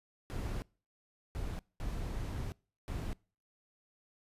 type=noise bursts at uneven times; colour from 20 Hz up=brown; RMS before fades=-38 dBFS; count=4; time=0.3-0.62 / 1.35-1.59 / 1.8-2.52 / 2.88-3.13 s; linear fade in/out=0 ms; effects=noise-tail reverb RT60 0.4 s tail -25 dB re dry + resampled to 32000 Hz